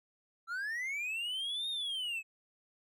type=linear two-way sweep; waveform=triangle; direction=up then down; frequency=1320 to 3728 to 2545 Hz; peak=-33 dBFS; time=0.47-2.23 s; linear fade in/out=50 ms; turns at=1.69 s; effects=none